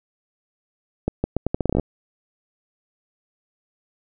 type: accelerating click train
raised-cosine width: 2 ms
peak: -7 dBFS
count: 13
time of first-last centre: 1.08-1.797 s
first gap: 160 ms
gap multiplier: 0.79
effects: none